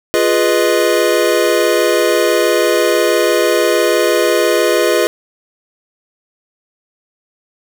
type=chord; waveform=square; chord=F half-diminished seventh; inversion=none; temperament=equal; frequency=349.2 / 415.3 / 493.9 / 622.3 Hz; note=F4 / Ab4 / Cb5 / Eb5; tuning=0 / 0 / 0 / 0 cents; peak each=-17 dBFS; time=0.14-5.07 s; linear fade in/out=0 ms; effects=none